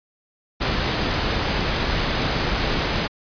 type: noise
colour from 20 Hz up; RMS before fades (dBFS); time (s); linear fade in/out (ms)
pink; -22; 0.6-3.08; 20
effects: resampled to 11025 Hz